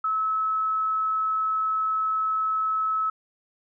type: tone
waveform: sine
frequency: 1296 Hz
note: E6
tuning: 30 cents flat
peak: -22 dBFS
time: 0.04-3.1 s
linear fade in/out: 5 ms
effects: none